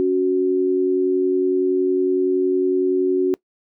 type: tone pair together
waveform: sine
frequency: 279.2 / 370 Hz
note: C#4 / F#4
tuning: +13 / 0 cents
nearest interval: perfect fourth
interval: 487 cents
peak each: -22 / -16 dBFS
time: 0-3.34 s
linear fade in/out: 0 ms
effects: noise-tail reverb RT60 0.1 s tail -23 dB re dry